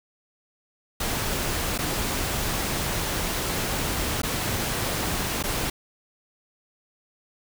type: noise with dropouts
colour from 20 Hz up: pink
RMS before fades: -27 dBFS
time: 1-5.7 s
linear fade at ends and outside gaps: 5 ms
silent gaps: 1.779-1.787 / 4.219-4.232 / 5.428-5.437 s
effects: none